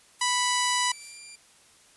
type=noise with tremolo; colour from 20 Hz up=violet; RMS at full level=-42 dBFS; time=0.19-1.18 s; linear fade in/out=5 ms; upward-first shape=sine; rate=4.9 Hz; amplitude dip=50%
type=harmonic tone; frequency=987.8 Hz; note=B5; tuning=in tune; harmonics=1 / 2 / 3 / 4 / 5 / 6 / 7 / 8 / 9 / 10; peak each=-27 / -30 / -32 / -33 / -34 / -35 / -35 / -36 / -37 / -37 dBFS; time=0.21-0.92 s; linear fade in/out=5 ms
type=tone with pitch glide; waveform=10% pulse; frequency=2217 to 2376 Hz; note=C#7 to D7; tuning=0 to +20 cents; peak=-34 dBFS; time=0.27-1.36 s; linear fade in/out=10 ms; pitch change=+120 cents; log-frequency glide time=0.46-1.16 s
effects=white hiss -57 dBFS RMS until 1.96 s + resampled to 24000 Hz